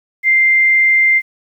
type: tone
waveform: sine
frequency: 2093 Hz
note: C7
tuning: in tune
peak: -8 dBFS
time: 0.23-1.22 s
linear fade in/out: 50 ms
effects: 8-bit